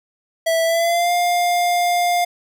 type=tone with pitch glide; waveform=square; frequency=657 to 704.2 Hz; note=E5 to F5; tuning=-6 to +14 cents; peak=-16 dBFS; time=0.46-2.25 s; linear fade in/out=10 ms; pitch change=+120 cents; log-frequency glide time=0.64-1.12 s; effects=none